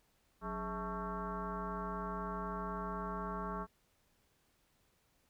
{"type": "tone with frequency modulation", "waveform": "sine", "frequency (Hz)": 648, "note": "E5", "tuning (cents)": -30, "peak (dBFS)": -37, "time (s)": [0.41, 3.67], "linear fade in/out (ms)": 50, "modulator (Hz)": 232, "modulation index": 3, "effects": ["pink hiss -74 dBFS RMS until 5.29 s"]}